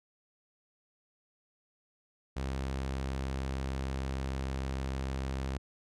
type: tone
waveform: sawtooth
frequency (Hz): 66.6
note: C2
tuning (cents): +31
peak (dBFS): -29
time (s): 2.36-5.58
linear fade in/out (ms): 10
effects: low-pass 8000 Hz 12 dB/octave